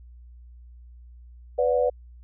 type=tone cluster; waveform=sine; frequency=497.2 / 583 / 725 Hz; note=B4 / D5 / F#5; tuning=+12 / -13 / -35 cents; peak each=-21 / -24 / -29 dBFS; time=1.58-1.9 s; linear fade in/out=10 ms; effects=added 60 Hz sine -44 dBFS peak until 2.23 s